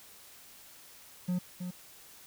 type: tone with echo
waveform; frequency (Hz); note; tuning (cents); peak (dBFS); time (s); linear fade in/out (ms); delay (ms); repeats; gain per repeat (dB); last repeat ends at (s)
triangle; 180; F#3; -47; -26; 1.28-1.39; 10; 320; 1; -7; 1.71
effects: white hiss -54 dBFS RMS until 2.26 s